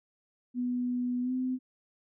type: tone with pitch glide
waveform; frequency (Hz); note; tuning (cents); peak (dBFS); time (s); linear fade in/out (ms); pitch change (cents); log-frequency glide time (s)
sine; 246.9 to 255.9; B3 to C4; 0 to -38; -28; 0.54-1.59; 50; +62; 1.22-1.32
effects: none